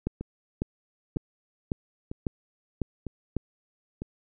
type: two click trains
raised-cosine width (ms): 3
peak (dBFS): -14 / -21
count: 7 / 5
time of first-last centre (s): 0.07-3.367 / 0.21-4.02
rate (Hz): 1.82 / 1.05
effects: none